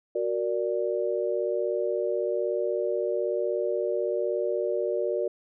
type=chord; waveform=sine; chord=Gb augmented; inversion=none; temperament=equal; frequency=370 / 466.2 / 587.3 Hz; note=Gb4 / Bb4 / D5; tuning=0 / 0 / 0 cents; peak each=-29 dBFS; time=0.15-5.28 s; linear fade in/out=5 ms; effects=none